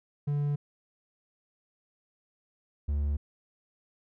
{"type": "tone pair in turn", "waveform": "triangle", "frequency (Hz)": [145, 72.5], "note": ["D3", "D2"], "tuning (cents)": [-22, -22], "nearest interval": "octave", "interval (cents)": 1200, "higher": "first", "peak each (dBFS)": -24, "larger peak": "neither", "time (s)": [[0.27, 0.56], [2.88, 3.17]], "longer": "neither", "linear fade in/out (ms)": 10, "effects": []}